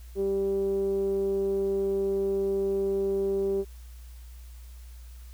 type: tone with low-pass filter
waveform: 10% pulse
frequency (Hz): 196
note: G3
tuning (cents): 0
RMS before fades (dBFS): -27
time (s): 0.15-3.65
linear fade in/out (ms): 50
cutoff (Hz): 390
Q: 5.7
effects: added 60 Hz sine -42 dBFS peak until 5.33 s + white hiss -58 dBFS RMS until 5.33 s